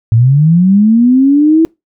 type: linear sweep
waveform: sine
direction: up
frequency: 107.8 to 329.6 Hz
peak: -4 dBFS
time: 0.12-1.65 s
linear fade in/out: 0 ms
effects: noise-tail reverb RT60 0.2 s tail -25 dB re dry